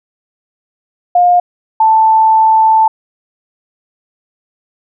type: tone pair in turn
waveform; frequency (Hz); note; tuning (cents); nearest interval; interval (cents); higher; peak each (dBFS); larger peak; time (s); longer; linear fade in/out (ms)
sine; 710 / 882; F5 / A5; +28 / +4; major third; 376; second; -5; neither; 1.15-1.4 / 1.8-2.88; second; 5
effects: none